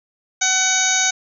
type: harmonic tone with a mistuned harmonic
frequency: 753 Hz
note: F#5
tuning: 30 cents sharp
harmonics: 1 / 2 / 3 / 4 / 5 / 6 / 7 / 8 / 9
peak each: -26 / -23 / -24 / -31 / -24 / -31 / -32 / -21 / -20 dBFS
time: 0.41-1.11 s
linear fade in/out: 10 ms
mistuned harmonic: 9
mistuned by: -33 cents
effects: none